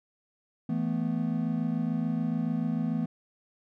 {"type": "chord", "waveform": "triangle", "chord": "E suspended fourth", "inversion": "none", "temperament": "equal", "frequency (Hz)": [164.81, 220, 246.9], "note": ["E3", "A3", "B3"], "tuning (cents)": [0, 0, 0], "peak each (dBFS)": -29, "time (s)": [0.69, 3.06], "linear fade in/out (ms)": 5, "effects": []}